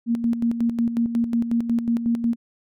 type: tone with tremolo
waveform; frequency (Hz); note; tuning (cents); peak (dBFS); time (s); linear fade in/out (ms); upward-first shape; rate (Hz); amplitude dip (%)
sine; 233.5; A#3; +3; -17; 0.06-2.36; 50; square; 5.5; 60
effects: none